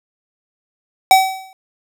square tone with exponential decay, 762 Hz, G5, 49 cents flat, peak -4 dBFS, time 1.11-1.53 s, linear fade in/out 1 ms, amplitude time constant 91 ms, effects none

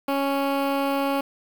15% pulse tone with notch filter, 277.2 Hz, C#4, in tune, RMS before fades -24 dBFS, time 0.08-1.21 s, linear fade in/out 5 ms, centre 6900 Hz, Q 0.51, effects 7-bit

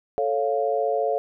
sine chord, A augmented, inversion none, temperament equal, 440 / 554.4 / 698.5 Hz, A4 / C#5 / E#5, 0 / 0 / 0 cents, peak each -25 dBFS, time 0.18-1.18 s, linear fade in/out 0 ms, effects none

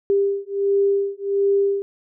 sine beating tone pair, 397.3 / 398.7 Hz, G4 / G4, +23 / +29 cents, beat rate 1.4 Hz, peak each -20 dBFS, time 0.1-1.82 s, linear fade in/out 0 ms, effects none

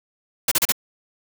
white noise bursts, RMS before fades -18 dBFS, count 4, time 0.48-0.722 s, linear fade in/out 5 ms, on 35 ms, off 34 ms, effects none

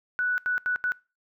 sine tone bursts at uneven times, 1480 Hz, F#6, in tune, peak -23 dBFS, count 4, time 0.19-0.38 / 0.46-0.58 / 0.66-0.76 / 0.84-0.92 s, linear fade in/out 0 ms, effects noise-tail reverb RT60 0.3 s tail -23 dB re dry

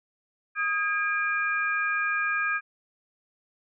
sine tone cluster, 1247 / 1627 / 2397 Hz, D#6 / G#6 / D7, +3 / -36 / +35 cents, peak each -30 / -26 / -31 dBFS, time 0.55-2.61 s, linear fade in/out 50 ms, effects none

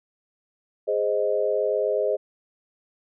sine chord, Ab major, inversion none, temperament equal, 415.3 / 523.3 / 622.3 Hz, Ab4 / C5 / Eb5, 0 / 0 / 0 cents, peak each -25 dBFS, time 0.87-2.17 s, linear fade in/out 20 ms, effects none

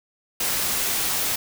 white noise, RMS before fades -24 dBFS, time 0.4-1.36 s, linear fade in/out 5 ms, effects none

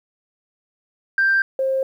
sine tone pair in turn, 1577 / 531.6 Hz, G6 / C5, +10 / +27 cents, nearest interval octave + perfect fifth, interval 1883 cents, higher first, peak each -13 / -17 dBFS, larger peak first, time 1.18-1.42 / 1.59-1.83 s, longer neither, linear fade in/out 2 ms, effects tanh soft clip ceiling -10 dBFS + 9-bit

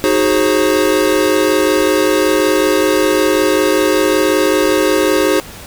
square chord, Ab dominant seventh, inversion second, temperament equal with one note detuned, 311.1 / 370 / 415.3 / 534.9 Hz, Eb4 / Gb4 / Ab4 / C5, 0 / 0 / 0 / +38 cents, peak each -17 dBFS, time 0.04-5.4 s, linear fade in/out 0 ms, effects pink hiss -33 dBFS RMS until 5.66 s

